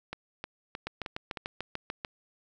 two click trains, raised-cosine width 0.3 ms, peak -18 / -20 dBFS, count 9 / 5, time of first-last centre 0.87-2.048 / 0.13-1.372 s, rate 6.79 / 3.22 Hz, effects none

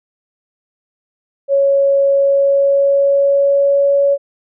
sine tone with pitch glide, 554.4 to 561.2 Hz, C#5 to C#5, 0 to +21 cents, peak -9 dBFS, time 1.48-4.18 s, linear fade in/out 50 ms, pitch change +21 cents, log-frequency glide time 2.08-3.93 s, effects none

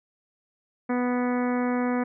harmonic tone, 246.9 Hz, B3, in tune, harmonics 1 / 2 / 3 / 4 / 5 / 6 / 7 / 8 / 9, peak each -24 / -30 / -34 / -36 / -38 / -40 / -41 / -42 / -43 dBFS, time 0.89-2.04 s, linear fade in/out 10 ms, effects none

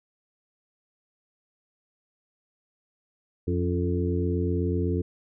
harmonic tone with a mistuned harmonic, 88 Hz, F2, 14 cents sharp, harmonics 1 / 2 / 3 / 4 / 5, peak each -26 / -31 / -31 / -31 / -32 dBFS, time 3.47-5.02 s, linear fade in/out 10 ms, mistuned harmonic 3, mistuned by +56 cents, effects none

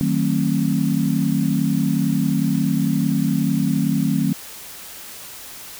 sine chord, D# diminished seventh, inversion none, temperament just, 155.56 / 186.68 / 224 / 268.8 Hz, D#3 / F#3 / A3 / C4, 0 / +16 / +31 / +47 cents, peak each -22 dBFS, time 0.01-4.33 s, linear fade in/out 0 ms, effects white hiss -37 dBFS RMS until 5.79 s

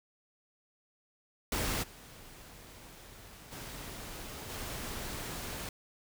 pink noise with level steps, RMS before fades -33 / -52 / -44 / -40 dBFS, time 1.52-5.69 s, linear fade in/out 2 ms, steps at 1.82 / 3.51 / 4.49 s, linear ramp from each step 20 ms, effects none

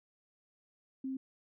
sine tone, 264.8 Hz, C4, 21 cents sharp, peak -35 dBFS, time 1.04-1.17 s, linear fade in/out 5 ms, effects none

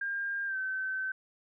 sine tone with pitch glide, 1605 to 1535.2 Hz, G6 to G6, +40 to -37 cents, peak -31 dBFS, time 0.01-1.12 s, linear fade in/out 5 ms, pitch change -77 cents, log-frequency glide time 0.46-0.57 s, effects none

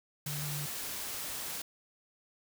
sine tone in noise, 146.83 Hz, D3, in tune, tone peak -37 dBFS, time 0.26-0.66 s, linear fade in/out 5 ms, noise white, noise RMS -39 dBFS, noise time 0.26-1.62 s, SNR -1 dB, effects none

